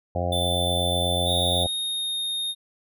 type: harmonic tone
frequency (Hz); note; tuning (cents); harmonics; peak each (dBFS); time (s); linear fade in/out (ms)
88.2; F2; +18; 1 / 2 / 3 / 4 / 5 / 6 / 7 / 8 / 9; -27 / -33 / -37 / -38 / -39 / -30 / -31 / -31 / -35; 0.15-1.67; 5
type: tone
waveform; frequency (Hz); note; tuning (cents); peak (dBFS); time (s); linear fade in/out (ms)
square; 3532; A7; +6; -26; 0.32-1.64; 5
type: tone with pitch glide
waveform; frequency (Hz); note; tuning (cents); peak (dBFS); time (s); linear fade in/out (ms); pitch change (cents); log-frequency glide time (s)
square; 3731 to 3695; A#7 to A#7; +1 to -16; -26; 1.25-2.55; 50; -17; 1.49-2.18
effects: none